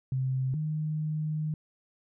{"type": "tone pair in turn", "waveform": "sine", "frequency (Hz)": [131.1, 154.15], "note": ["C3", "D#3"], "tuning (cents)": [4, -16], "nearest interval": "minor third", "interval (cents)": 280, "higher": "second", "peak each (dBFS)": [-26, -28], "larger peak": "first", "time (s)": [[0.12, 0.54], [0.54, 1.54]], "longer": "second", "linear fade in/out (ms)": 2, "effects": []}